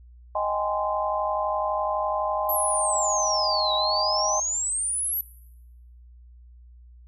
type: chord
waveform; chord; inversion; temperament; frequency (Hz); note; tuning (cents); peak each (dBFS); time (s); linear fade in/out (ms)
sine; Ab major seventh; second; just; 623 / 778.7 / 830.6 / 1038.3; Eb5 / G5 / Ab5 / C6; +2 / -12 / 0 / -14; -27 / -31 / -29 / -28; 0.35-4.4; 5
type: exponential two-way sweep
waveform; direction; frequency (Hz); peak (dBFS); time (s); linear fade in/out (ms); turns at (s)
sine; down then up; 12000 to 3808 to 12000; -24; 2.49-5.21; 2; 3.74
effects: noise-tail reverb RT60 0.9 s tail -20 dB re dry + added 60 Hz sine -46 dBFS peak until 7.07 s